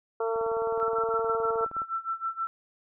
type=harmonic tone; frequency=226.5 Hz; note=A#3; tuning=50 cents flat; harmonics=2 / 3 / 4 / 5 / 6; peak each=-27 / -35 / -36 / -39 / -37 dBFS; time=0.2-1.65 s; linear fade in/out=5 ms
type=click train; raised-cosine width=1 ms; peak=-29 dBFS; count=29; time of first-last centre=0.36-1.818 s; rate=19.2 Hz
type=tone with tremolo; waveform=sine; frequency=1338 Hz; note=E6; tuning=25 cents sharp; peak=-26 dBFS; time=0.8-2.47 s; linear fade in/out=0 ms; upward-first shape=sine; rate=6.3 Hz; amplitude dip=90%
effects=none